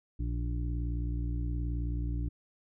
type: harmonic tone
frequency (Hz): 58.9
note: A#1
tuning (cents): +19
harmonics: 1 / 2 / 3 / 5 / 6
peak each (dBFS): -31 / -37 / -45 / -42 / -54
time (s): 0.19-2.29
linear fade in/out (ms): 10
effects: none